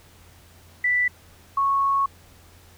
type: tone pair in turn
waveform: sine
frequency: 1975.5 / 1103.3 Hz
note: B6 / C#6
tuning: 0 / -9 cents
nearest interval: minor seventh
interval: 1009 cents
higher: first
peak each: -18 dBFS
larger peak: neither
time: 0.84-1.08 / 1.57-2.06 s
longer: second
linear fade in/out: 5 ms
effects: added 86 Hz sine -52 dBFS peak until 2.77 s + pink hiss -53 dBFS RMS until 2.77 s